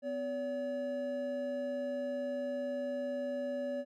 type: tone pair together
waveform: triangle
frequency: 252.2 / 570 Hz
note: B3 / C#5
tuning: +36 / +48 cents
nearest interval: octave + major second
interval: 1412 cents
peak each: -38 / -33 dBFS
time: 0.02-3.85 s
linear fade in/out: 50 ms
effects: none